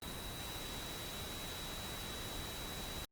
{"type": "tone in noise", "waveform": "sine", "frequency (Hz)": 3900, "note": "B7", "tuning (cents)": -23, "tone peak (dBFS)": -49, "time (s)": [0.02, 3.05], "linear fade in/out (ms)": 2, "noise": "pink", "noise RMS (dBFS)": -45, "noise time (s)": [0.02, 3.05], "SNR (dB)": -7, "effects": ["Opus 24 kbps"]}